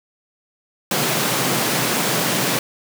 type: high-pass noise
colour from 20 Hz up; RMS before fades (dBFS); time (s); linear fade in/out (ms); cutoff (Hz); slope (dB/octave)
pink; -20; 0.91-2.59; 2; 120; 96
effects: none